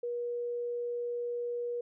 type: tone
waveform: sine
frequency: 480 Hz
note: B4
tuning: 49 cents flat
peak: -32 dBFS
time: 0.03-1.81 s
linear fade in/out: 5 ms
effects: none